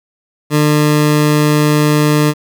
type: tone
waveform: 20% pulse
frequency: 150 Hz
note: D3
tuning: 37 cents sharp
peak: -4 dBFS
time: 0.5-2.34 s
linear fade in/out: 50 ms
effects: 7-bit